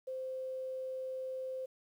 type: tone with quantisation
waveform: sine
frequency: 520 Hz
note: C5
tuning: 11 cents flat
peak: -37 dBFS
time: 0.07-1.66 s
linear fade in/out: 10 ms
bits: 11
effects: none